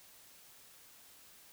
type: silence
effects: white hiss -59 dBFS RMS until 1.52 s